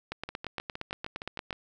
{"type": "two click trains", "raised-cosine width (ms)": 0.3, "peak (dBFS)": [-18, -21], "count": [13, 9], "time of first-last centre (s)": [[0.12, 1.507], [0.29, 1.528]], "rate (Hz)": [8.65, 6.46], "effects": []}